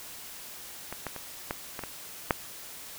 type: clicks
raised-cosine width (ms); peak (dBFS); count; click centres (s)
0.5; -21 / -18 / -22 / -15 / -20 / -20 / -7; 7; 0.926 / 1.067 / 1.163 / 1.509 / 1.792 / 1.837 / 2.308
effects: white hiss -44 dBFS RMS until 2.98 s